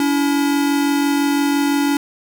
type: tone pair together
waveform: square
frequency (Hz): 284.3 / 330.2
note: C#4 / E4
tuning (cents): +44 / +3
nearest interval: minor third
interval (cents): 259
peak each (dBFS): -16 / -24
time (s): 0-1.97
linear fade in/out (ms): 2
effects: none